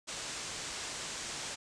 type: low-pass noise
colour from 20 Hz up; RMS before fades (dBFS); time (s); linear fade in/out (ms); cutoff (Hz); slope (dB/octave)
white; -41; 0.07-1.56; 20; 8400; 48
effects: none